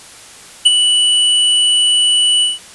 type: tone with ADSR envelope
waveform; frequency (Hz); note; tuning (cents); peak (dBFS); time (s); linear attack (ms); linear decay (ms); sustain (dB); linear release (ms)
square; 2960; F#7; 0; -3; 0.65-2.59; 14; 24; -7; 170
effects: white hiss -37 dBFS RMS until 2.74 s + resampled to 24000 Hz